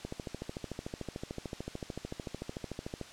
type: click train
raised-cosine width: 2 ms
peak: -24 dBFS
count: 41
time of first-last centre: 0.05-3.013 s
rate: 13.5 Hz
effects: white hiss -50 dBFS RMS until 3.12 s + low-pass 6000 Hz 12 dB/octave